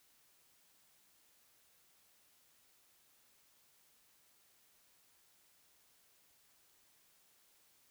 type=silence; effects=white hiss -70 dBFS RMS until 7.9 s